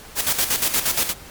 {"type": "noise with tremolo", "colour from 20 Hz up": "white", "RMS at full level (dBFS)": -19, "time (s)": [0.15, 1.14], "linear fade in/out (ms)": 50, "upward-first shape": "square", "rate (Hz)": 8.5, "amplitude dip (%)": 65, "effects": ["pink hiss -41 dBFS RMS until 1.3 s", "MP3 96 kbps"]}